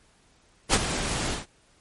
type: noise with ADSR envelope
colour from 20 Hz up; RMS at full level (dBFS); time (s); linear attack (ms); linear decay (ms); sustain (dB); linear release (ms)
pink; -17; 0.69-1.46; 50; 38; -11; 160
effects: pink hiss -61 dBFS RMS until 1.8 s + MP3 48 kbps